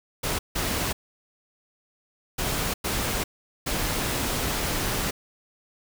pink noise bursts at uneven times, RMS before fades -27 dBFS, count 5, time 0.23-0.39 / 0.55-0.93 / 2.38-2.74 / 2.84-3.24 / 3.66-5.11 s, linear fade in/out 10 ms, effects none

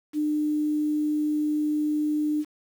sine tone with quantisation, 301.1 Hz, D4, 43 cents sharp, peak -22 dBFS, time 0.13-2.45 s, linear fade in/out 50 ms, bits 8, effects none

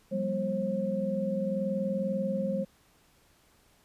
sine tone cluster, 179.2 / 199.7 / 241.5 / 535 Hz, F3 / G3 / B3 / C5, +45 / +32 / -39 / +38 cents, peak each -36 / -31 / -40 / -31 dBFS, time 0.11-2.65 s, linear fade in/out 20 ms, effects pink hiss -64 dBFS RMS until 3.84 s + resampled to 32000 Hz

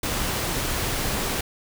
pink noise, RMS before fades -26 dBFS, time 0.03-1.41 s, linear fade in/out 5 ms, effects none

